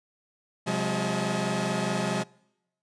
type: tone cluster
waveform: sawtooth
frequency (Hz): 130.6 / 179.6 / 204.3 / 636 / 857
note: C3 / F3 / G#3 / D#5 / A5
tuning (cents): -3 / +49 / -28 / +38 / -46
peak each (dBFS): -30 / -26 / -27 / -30 / -32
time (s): 0.66-2.24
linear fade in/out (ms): 20
effects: noise-tail reverb RT60 0.9 s tail -26 dB re dry + resampled to 22050 Hz